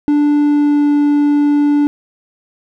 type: tone with pitch glide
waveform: triangle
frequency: 293.3 to 291.3 Hz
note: D4 to D4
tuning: -2 to -14 cents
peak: -7 dBFS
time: 0.08-1.87 s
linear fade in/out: 0 ms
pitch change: -12 cents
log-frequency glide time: 0.4-0.91 s
effects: none